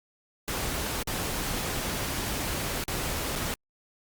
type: noise with dropouts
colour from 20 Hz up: pink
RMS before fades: -31 dBFS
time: 0.48-3.54 s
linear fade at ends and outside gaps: 0 ms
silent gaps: 1.028-1.073 / 2.839-2.881 / 3.354-3.359 s
effects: Opus 48 kbps